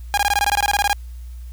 sawtooth tone bursts, 814 Hz, G#5, 35 cents flat, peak -11 dBFS, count 15, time 0.14-0.93 s, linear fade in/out 0 ms, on 34 ms, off 20 ms, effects added 60 Hz sine -31 dBFS peak until 1.52 s + white hiss -55 dBFS RMS until 1.52 s

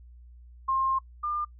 sine tone pair in turn, 1063 / 1202 Hz, C6 / D6, +27 / +40 cents, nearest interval major second, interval 213 cents, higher second, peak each -23 / -27 dBFS, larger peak first, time 0.68-0.99 / 1.23-1.45 s, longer first, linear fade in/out 10 ms, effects noise-tail reverb RT60 0.1 s tail -23 dB re dry + added 60 Hz sine -47 dBFS peak until 1.59 s

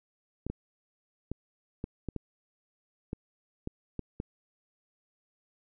clicks, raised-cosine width 3 ms, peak -21 dBFS, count 10, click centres 0.466 / 0.5 / 1.316 / 1.841 / 2.087 / 2.163 / 3.131 / 3.674 / 3.993 / 4.201 s, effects none

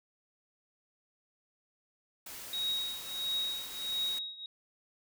white noise, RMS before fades -45 dBFS, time 2.26-4.19 s, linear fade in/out 5 ms
sine tone with tremolo, 3790 Hz, A#7, 28 cents sharp, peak -29 dBFS, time 2.53-4.46 s, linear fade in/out 2 ms, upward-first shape triangle, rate 1.5 Hz, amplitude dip 90%
effects none

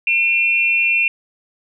sine tone pair together, 2407 / 2702 Hz, D7 / E7, +42 / +42 cents, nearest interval major second, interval 200 cents, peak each -16 dBFS, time 0.07-1.08 s, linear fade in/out 2 ms, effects none

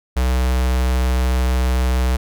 square tone with notch filter, 63.3 Hz, B1, 43 cents sharp, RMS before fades -17 dBFS, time 0.16-2.17 s, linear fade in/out 10 ms, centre 250 Hz, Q 1.4, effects none

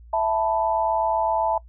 sine chord, E suspended fourth, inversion none, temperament equal, 659.3 / 880 / 987.8 Hz, E5 / A5 / B5, 0 / 0 / 0 cents, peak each -23 / -22 / -28 dBFS, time 0.13-1.58 s, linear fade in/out 5 ms, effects noise-tail reverb RT60 0.1 s tail -22 dB re dry + added 58 Hz sine -43 dBFS peak until 1.68 s

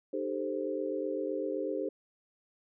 sine chord, A half-diminished seventh, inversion second, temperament equal with one note detuned, 304.4 / 392 / 440 / 523.3 Hz, Eb4 / G4 / A4 / C5, -38 / 0 / 0 / 0 cents, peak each -37 / -36 / -38 / -36 dBFS, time 0.13-1.89 s, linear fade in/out 5 ms, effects none

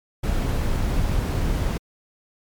brown noise, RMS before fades -22 dBFS, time 0.23-1.78 s, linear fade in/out 10 ms, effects MP3 96 kbps

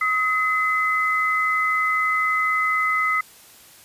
sine tone pair together, 1267.9 / 2036 Hz, D#6 / C7, +32 / -48 cents, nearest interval minor sixth, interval 820 cents, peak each -21 dBFS, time 0.01-3.21 s, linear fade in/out 5 ms, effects white hiss -48 dBFS RMS until 3.84 s + resampled to 32000 Hz

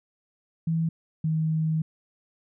sine tone pair in turn, 163.3 / 158.38 Hz, E3 / D#3, -16 / +31 cents, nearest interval minor second, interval 53 cents, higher first, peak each -22 dBFS, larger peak neither, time 0.67-0.89 / 1.24-1.82 s, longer second, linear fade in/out 5 ms, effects none

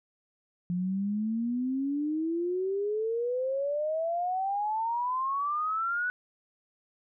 sine exponential sweep, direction up, 174.61 to 1493 Hz, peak -27 dBFS, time 0.7-6.1 s, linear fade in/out 0 ms, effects none

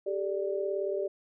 sine chord, G suspended second, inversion none, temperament equal with one note detuned, 392 / 430.2 / 587.3 Hz, G4 / A4 / D5, 0 / -39 / 0 cents, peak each -31 / -37 / -33 dBFS, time 0.06-1.08 s, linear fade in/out 10 ms, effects none

